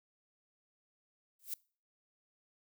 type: noise with exponential growth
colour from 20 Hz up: violet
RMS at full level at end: -34 dBFS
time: 1.39-1.54 s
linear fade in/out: 5 ms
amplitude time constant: 31 ms
effects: noise-tail reverb RT60 0.4 s tail -24 dB re dry